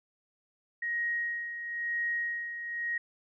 sine tone with tremolo, 1883 Hz, A#6, 17 cents sharp, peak -28 dBFS, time 0.82-2.98 s, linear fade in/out 5 ms, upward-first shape sine, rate 1 Hz, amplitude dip 60%, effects none

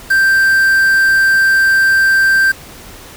triangle tone with quantisation, 1570 Hz, G6, 2 cents sharp, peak -6 dBFS, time 0.1-2.52 s, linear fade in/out 10 ms, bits 4, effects pink hiss -35 dBFS RMS until 3.16 s

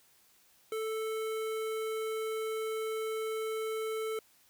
square tone with notch filter, 440 Hz, A4, in tune, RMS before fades -35 dBFS, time 0.72-4.19 s, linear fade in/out 2 ms, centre 5100 Hz, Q 1.5, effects white hiss -65 dBFS RMS until 4.49 s

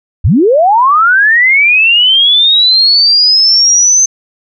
sine linear sweep, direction up, 57.3 to 6250 Hz, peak -4 dBFS, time 0.24-4.06 s, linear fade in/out 10 ms, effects none

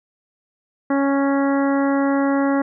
harmonic tone, 277.2 Hz, C#4, in tune, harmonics 1 / 2 / 3 / 4 / 5 / 6 / 7, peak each -17 / -23 / -27 / -29 / -31 / -33 / -34 dBFS, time 0.9-2.62 s, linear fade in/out 5 ms, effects none

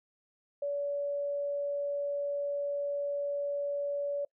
sine tone, 571 Hz, D5, 49 cents flat, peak -30 dBFS, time 0.62-4.25 s, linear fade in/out 5 ms, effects noise-tail reverb RT60 0.1 s tail -24 dB re dry

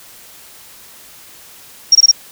sine tone bursts, 5588 Hz, F8, in tune, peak -3 dBFS, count 4, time 1.92-2.114 s, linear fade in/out 5 ms, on 32 ms, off 22 ms, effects white hiss -40 dBFS RMS until 2.31 s

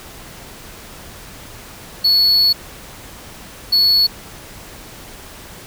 triangle tone bursts at uneven times, 4400 Hz, C#8, 14 cents flat, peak -9 dBFS, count 2, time 2.04-2.53 / 3.72-4.07 s, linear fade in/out 10 ms, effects pink hiss -37 dBFS RMS until 5.66 s

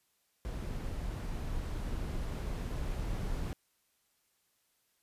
brown noise with level ramp, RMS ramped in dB -38 to -35 dBFS, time 0.45-3.53 s, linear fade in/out 0 ms, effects white hiss -75 dBFS RMS until 5.02 s + resampled to 32000 Hz

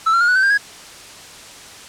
triangle tone with pitch steps, 1318.5 / 1369.7 / 1423 / 1478.3 / 1535.7 / 1595.4 / 1657.4 Hz, E6 / F6 / F6 / F#6 / G6 / G6 / G#6, 0 / -34 / +32 / -2 / -36 / +30 / -4 cents, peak -10 dBFS, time 0.06-0.578 s, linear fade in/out 10 ms, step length 74 ms, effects white hiss -38 dBFS RMS until 1.88 s + low-pass 8000 Hz 12 dB/octave

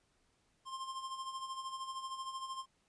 square tone with tremolo, 1057 Hz, C6, 17 cents sharp, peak -39 dBFS, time 0.65-2.66 s, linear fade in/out 50 ms, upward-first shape sine, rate 13 Hz, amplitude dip 60%, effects pink hiss -75 dBFS RMS until 2.88 s + resampled to 22050 Hz

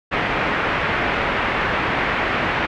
white low-pass noise, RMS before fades -21 dBFS, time 0.11-2.67 s, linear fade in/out 20 ms, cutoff 2300 Hz, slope 24 dB/octave, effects none

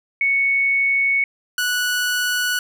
sine / sawtooth tone pair in turn, 2217 / 1474.6 Hz, C#7 / F#6, 0 / -6 cents, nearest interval perfect fifth, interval 706 cents, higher first, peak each -15 dBFS, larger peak neither, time 0.21-1.24 / 1.58-2.59 s, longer first, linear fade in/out 2 ms, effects none

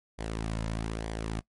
sawtooth tone with flanger, 55 Hz, A1, in tune, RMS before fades -34 dBFS, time 0.18-1.41 s, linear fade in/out 20 ms, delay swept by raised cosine 0.74 to 2.64 ms, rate 1.1 Hz, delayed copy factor -0.5, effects noise-tail reverb RT60 0.1 s tail -20 dB re dry + MP3 48 kbps

